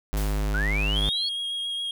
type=tone; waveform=square; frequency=51.2 Hz; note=G#1; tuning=24 cents flat; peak=-24 dBFS; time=0.13-1.09 s; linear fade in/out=0 ms
type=noise with exponential decay; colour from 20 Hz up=white; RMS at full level=-36 dBFS; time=0.17-0.82 s; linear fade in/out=1 ms; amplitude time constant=140 ms
type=linear sweep; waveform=sine; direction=up; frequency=1396.9 to 4435 Hz; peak=-26 dBFS; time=0.54-1.29 s; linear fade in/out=5 ms
type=tone with vibrato; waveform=triangle; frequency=3274 Hz; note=G#7; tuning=25 cents flat; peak=-26 dBFS; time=0.96-1.91 s; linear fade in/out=2 ms; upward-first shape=sine; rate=7.3 Hz; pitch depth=14 cents each way
effects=none